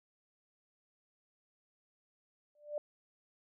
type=tone with exponential growth; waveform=sine; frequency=592 Hz; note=D5; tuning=14 cents sharp; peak=-31 dBFS; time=2.55-2.78 s; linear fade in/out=2 ms; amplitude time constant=50 ms; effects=none

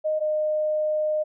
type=tone pair in turn; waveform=sine; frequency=619 / 613 Hz; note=D#5 / D#5; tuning=-9 / -26 cents; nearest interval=unison; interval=17 cents; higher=first; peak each=-21 dBFS; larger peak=neither; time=0.04-0.2 / 0.2-1.24 s; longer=second; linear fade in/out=20 ms; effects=none

